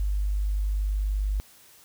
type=tone; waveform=sine; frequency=50.2 Hz; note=G1; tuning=42 cents sharp; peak=-23 dBFS; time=0-1.4 s; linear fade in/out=0 ms; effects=white hiss -54 dBFS RMS until 1.84 s